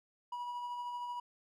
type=tone with tremolo; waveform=triangle; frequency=971 Hz; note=B5; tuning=30 cents flat; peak=-35 dBFS; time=0.32-1.2 s; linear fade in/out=5 ms; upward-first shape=sine; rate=13 Hz; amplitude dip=30%; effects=none